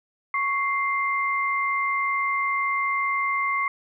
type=tone pair together; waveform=sine; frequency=1108.7 / 2093 Hz; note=C#6 / C7; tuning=0 / 0 cents; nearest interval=major seventh; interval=1100 cents; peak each=-24 / -25 dBFS; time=0.34-3.68 s; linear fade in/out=2 ms; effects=none